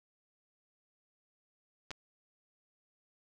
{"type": "clicks", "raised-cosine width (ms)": 0.2, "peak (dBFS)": -24, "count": 2, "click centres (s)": [1.907, 1.914], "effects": []}